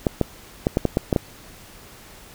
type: clicks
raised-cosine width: 2 ms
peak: -4 dBFS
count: 8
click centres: 0.068 / 0.213 / 0.669 / 0.771 / 0.853 / 0.971 / 1.128 / 1.162 s
effects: pink hiss -45 dBFS RMS until 2.34 s